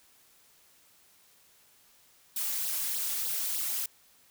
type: noise with flanger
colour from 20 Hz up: blue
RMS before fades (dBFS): -32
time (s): 2.36-3.86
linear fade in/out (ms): 5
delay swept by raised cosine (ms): 0.21 to 3.61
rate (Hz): 3.3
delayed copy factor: +0.8
effects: white hiss -62 dBFS RMS until 4.3 s